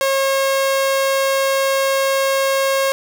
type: tone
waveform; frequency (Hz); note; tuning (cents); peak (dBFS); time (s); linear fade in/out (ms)
sawtooth; 542; C#5; -39; -11; 0.01-2.92; 0
effects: none